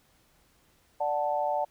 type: chord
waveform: sine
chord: D major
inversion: none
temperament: equal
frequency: 587.3 / 740 / 880 Hz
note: D5 / F#5 / A5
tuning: 0 / 0 / 0 cents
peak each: -30 dBFS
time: 1-1.65 s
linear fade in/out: 10 ms
effects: pink hiss -65 dBFS RMS until 1.7 s